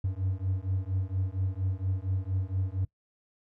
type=beating tone pair; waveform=triangle; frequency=92.5 / 96.8 Hz; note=F#2 / G2; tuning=0 / -21 cents; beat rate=4.3 Hz; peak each=-29 dBFS; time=0.04-2.85 s; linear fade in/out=5 ms; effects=noise-tail reverb RT60 0.1 s tail -21 dB re dry